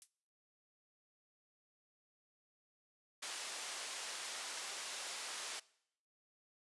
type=noise with exponential decay; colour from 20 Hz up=violet; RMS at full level=-47 dBFS; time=0.02-0.11 s; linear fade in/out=0 ms; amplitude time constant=18 ms
type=band-pass noise; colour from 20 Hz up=white; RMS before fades=-45 dBFS; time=3.22-5.6 s; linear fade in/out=10 ms; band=510 to 7600 Hz; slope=12 dB/octave
effects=noise-tail reverb RT60 0.7 s tail -21 dB re dry + resampled to 24000 Hz